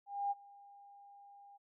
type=tone with ADSR envelope; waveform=sine; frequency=805 Hz; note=G5; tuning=46 cents sharp; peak=-31 dBFS; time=0.06-1.58 s; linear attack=250 ms; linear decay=28 ms; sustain=-24 dB; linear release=21 ms; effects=none